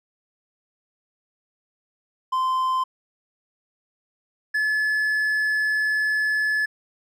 triangle tone pair in turn, 1036 / 1719.3 Hz, C6 / A6, -17 / -41 cents, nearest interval major sixth, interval 876 cents, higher second, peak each -18 dBFS, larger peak neither, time 2.32-2.84 / 4.54-6.66 s, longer second, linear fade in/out 10 ms, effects none

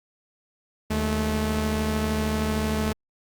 sawtooth tone pair together, 76.58 / 216.6 Hz, D#2 / A3, -27 / -27 cents, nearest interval octave + tritone, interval 1800 cents, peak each -23 / -21 dBFS, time 0.9-2.93 s, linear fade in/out 10 ms, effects Opus 48 kbps

